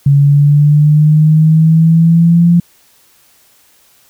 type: exponential sweep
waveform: sine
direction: up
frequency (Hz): 140.2 to 173.1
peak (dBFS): -4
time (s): 0.06-2.6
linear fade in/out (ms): 5
effects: white hiss -49 dBFS RMS until 4.09 s